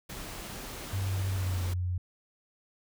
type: noise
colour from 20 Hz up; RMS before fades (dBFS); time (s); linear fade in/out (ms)
pink; -41; 0.09-1.74; 10
type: tone with pitch glide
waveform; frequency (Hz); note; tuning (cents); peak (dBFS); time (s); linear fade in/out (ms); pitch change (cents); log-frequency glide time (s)
sine; 95.9 to 90; G2 to F#2; -37 to -47; -28; 0.93-1.98; 5; -110; 1.31-1.61
effects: none